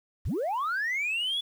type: linear sweep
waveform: sine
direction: up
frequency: 31 to 3462 Hz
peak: -25 dBFS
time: 0.25-1.41 s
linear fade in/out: 10 ms
effects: tanh soft clip ceiling -24 dBFS + 9-bit